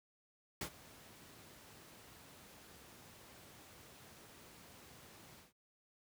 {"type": "noise with ADSR envelope", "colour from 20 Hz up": "pink", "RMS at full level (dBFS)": -39, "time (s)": [0.61, 5.53], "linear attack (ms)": 4, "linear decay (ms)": 78, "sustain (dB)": -19, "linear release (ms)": 150, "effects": ["high-pass 80 Hz 12 dB/octave"]}